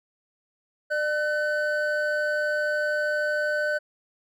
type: tone pair together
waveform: triangle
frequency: 599.1 / 1512 Hz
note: D5 / F#6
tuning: +34 / +37 cents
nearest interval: octave + major third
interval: 1603 cents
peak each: -24 dBFS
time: 0.9-3.79 s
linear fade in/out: 20 ms
effects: none